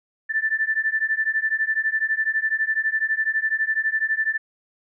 sine beating tone pair, 1760 / 1772 Hz, A6 / A6, 0 / +12 cents, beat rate 12 Hz, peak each -23 dBFS, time 0.29-4.38 s, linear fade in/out 20 ms, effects none

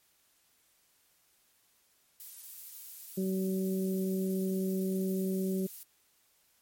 violet noise, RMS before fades -45 dBFS, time 2.2-5.83 s, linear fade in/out 0 ms
harmonic tone, 189.4 Hz, F#3, 41 cents sharp, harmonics 1 / 2 / 3, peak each -30 / -34 / -46 dBFS, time 3.17-5.67 s, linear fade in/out 10 ms
effects white hiss -69 dBFS RMS until 6.61 s + MP3 64 kbps

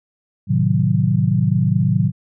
sine chord, A diminished seventh, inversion none, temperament equal, 110 / 130.81 / 155.56 / 185 Hz, A2 / C3 / Eb3 / Gb3, 0 / 0 / 0 / 0 cents, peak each -19 dBFS, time 0.47-2.12 s, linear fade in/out 50 ms, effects none

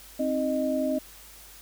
sine tone cluster, 263.7 / 314.5 / 618 Hz, C4 / D#4 / D#5, +14 / +19 / -12 cents, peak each -27 / -33 / -27 dBFS, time 0.19-0.99 s, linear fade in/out 10 ms, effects added 50 Hz sine -54 dBFS peak until 1.61 s + white hiss -49 dBFS RMS until 1.61 s

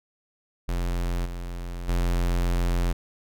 square tone with level steps, 43.65 Hz, F1, in tune, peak -25 / -32 / -22 dBFS, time 0.68-2.93 s, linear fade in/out 10 ms, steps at 1.25 / 1.88 s, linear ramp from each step 10 ms, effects none

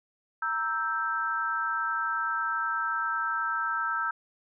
sine chord, E diminished, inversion second, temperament equal, 932.3 / 1318.5 / 1568 Hz, Bb5 / E6 / G6, 0 / 0 / 0 cents, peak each -35 / -29 / -31 dBFS, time 0.42-4.11 s, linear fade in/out 5 ms, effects none

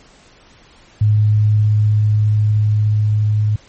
sine tone with level ramp, 106 Hz, G#2, 36 cents sharp, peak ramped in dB -9 to -12 dBFS, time 1.01-3.56 s, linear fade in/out 5 ms, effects pink hiss -47 dBFS RMS until 3.68 s + MP3 32 kbps

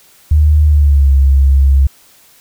sine tone with pitch glide, 75.6 to 68.13 Hz, D#2 to C#2, -49 to -29 cents, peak -5 dBFS, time 0.31-1.87 s, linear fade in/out 5 ms, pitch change -180 cents, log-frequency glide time 0.65-1.11 s, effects white hiss -46 dBFS RMS until 2.4 s

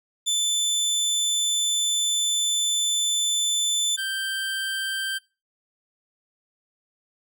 25% pulse tone pair in turn, 3520 / 1568 Hz, A7 / G6, 0 / 0 cents, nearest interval octave + major second, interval 1400 cents, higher first, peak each -17 / -22 dBFS, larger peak first, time 0.26-3.97 / 3.97-5.19 s, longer first, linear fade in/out 20 ms, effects noise-tail reverb RT60 0.3 s tail -23 dB re dry

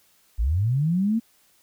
sine linear sweep, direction up, 48 to 234.2 Hz, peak -19 dBFS, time 0.38-1.2 s, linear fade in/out 20 ms, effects white hiss -61 dBFS RMS until 1.62 s

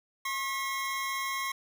25% pulse tone pair together, 1081 / 1949.1 Hz, C#6 / B6, -44 / -23 cents, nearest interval minor seventh, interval 1021 cents, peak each -28 / -35 dBFS, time 0.25-1.52 s, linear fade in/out 5 ms, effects none

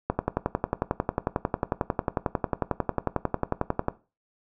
click train, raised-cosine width 1 ms, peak -9 dBFS, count 43, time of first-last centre 0.1-3.884 s, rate 11.1 Hz, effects noise-tail reverb RT60 0.3 s tail -17 dB re dry

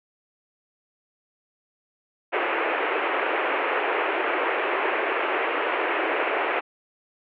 pink band-pass noise, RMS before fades -25 dBFS, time 2.32-6.61 s, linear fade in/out 20 ms, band 340 to 2700 Hz, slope 48 dB/octave, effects none

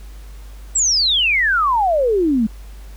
sine exponential sweep, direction down, 7910 to 207.9 Hz, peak -13 dBFS, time 0.75-2.47 s, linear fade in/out 10 ms, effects added 50 Hz sine -33 dBFS peak until 2.96 s + pink hiss -48 dBFS RMS until 2.96 s

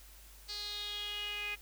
sawtooth tone with band-pass filter sweep, 413.9 Hz, G#4, 6 cents flat, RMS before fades -40 dBFS, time 0.48-1.56 s, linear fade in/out 20 ms, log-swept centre 4500 to 2400 Hz, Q 6.9, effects added 50 Hz sine -55 dBFS peak until 1.61 s + white hiss -58 dBFS RMS until 1.61 s

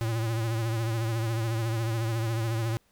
square tone with vibrato, 113.6 Hz, A#2, 44 cents flat, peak -27 dBFS, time 0.01-2.77 s, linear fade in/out 0 ms, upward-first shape triangle, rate 14 Hz, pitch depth 70 cents each way, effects pink hiss -67 dBFS RMS until 2.91 s

